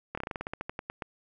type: slowing click train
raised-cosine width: 0.5 ms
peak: -19 dBFS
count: 15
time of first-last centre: 0.15-1.022 s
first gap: 25 ms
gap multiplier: 1.13
effects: none